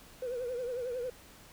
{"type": "tone with vibrato", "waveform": "triangle", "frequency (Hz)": 493.9, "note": "B4", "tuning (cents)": 0, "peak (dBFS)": -30, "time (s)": [0.22, 1.1], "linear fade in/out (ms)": 5, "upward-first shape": "triangle", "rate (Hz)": 11, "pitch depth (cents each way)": 100, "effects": ["tanh soft clip ceiling -30 dBFS", "pink hiss -55 dBFS RMS until 1.52 s"]}